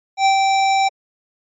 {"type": "tone with ADSR envelope", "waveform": "square", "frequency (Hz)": 778, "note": "G5", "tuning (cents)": -13, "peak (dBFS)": -11, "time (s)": [0.17, 0.89], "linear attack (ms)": 85, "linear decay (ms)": 96, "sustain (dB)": -3, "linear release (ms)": 15, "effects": ["MP3 32 kbps"]}